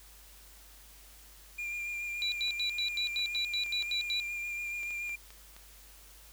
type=tone with vibrato; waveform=triangle; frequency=2400 Hz; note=D7; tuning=37 cents sharp; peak=-33 dBFS; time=1.58-5.16 s; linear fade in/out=10 ms; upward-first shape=sine; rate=7 Hz; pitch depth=18 cents each way
type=tone bursts; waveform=sine; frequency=3935 Hz; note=B7; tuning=7 cents flat; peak=-30 dBFS; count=11; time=2.22-4.2 s; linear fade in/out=0 ms; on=100 ms; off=88 ms
type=clicks; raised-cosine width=0.2 ms; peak=-33 dBFS; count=10; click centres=2.481 / 3.193 / 3.359 / 3.663 / 3.827 / 4.832 / 4.907 / 5.094 / 5.305 / 5.565 s
effects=added 50 Hz sine -56 dBFS peak until 6.32 s + white hiss -56 dBFS RMS until 6.32 s